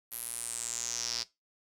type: tone with band-pass filter sweep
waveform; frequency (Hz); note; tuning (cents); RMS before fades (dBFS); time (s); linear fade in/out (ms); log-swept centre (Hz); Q
square; 59; A#1; +22; -37; 0.11-1.24; 20; 12000 to 4900; 5.6
effects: noise-tail reverb RT60 0.2 s tail -18 dB re dry